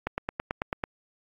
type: click train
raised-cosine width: 0.5 ms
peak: -13 dBFS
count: 8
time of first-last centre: 0.07-0.838 s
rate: 9.11 Hz
effects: AAC 64 kbps